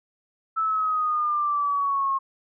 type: exponential sweep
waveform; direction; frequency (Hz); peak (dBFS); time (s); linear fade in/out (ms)
sine; down; 1318.5 to 1077; -21; 0.56-2.19; 20
effects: none